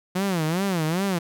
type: tone with vibrato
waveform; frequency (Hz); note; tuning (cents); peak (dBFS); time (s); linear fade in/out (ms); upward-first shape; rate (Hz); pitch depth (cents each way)
sawtooth; 175.7; F3; +11; -18; 0.15-1.19; 10; sine; 2.5; 220
effects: none